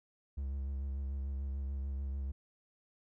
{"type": "tone with vibrato", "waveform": "triangle", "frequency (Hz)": 68.3, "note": "C#2", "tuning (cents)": -25, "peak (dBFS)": -33, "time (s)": [0.37, 2.32], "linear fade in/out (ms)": 10, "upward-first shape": "sine", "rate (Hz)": 6.8, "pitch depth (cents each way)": 37, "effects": []}